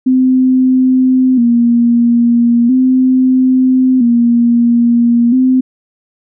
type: tone with vibrato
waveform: sine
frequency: 246.9 Hz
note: B3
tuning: in tune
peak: -6 dBFS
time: 0.06-5.61 s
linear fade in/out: 10 ms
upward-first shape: square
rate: 0.38 Hz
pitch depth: 74 cents each way
effects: none